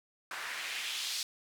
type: noise with band-pass filter sweep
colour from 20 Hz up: white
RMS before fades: -38 dBFS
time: 0.31-1.23 s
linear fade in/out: 2 ms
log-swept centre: 1300 to 4600 Hz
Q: 1.6
effects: none